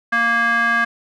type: tone with band-pass filter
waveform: square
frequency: 233.1 Hz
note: A#3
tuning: in tune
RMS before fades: -17 dBFS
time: 0.12-0.85 s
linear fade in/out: 10 ms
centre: 1500 Hz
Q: 7.7
effects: none